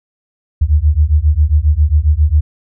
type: beating tone pair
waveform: sine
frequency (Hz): 72 / 79.4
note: D2 / D#2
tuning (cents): -34 / +36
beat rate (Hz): 7.4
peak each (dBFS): -11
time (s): 0.61-2.41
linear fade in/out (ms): 10
effects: none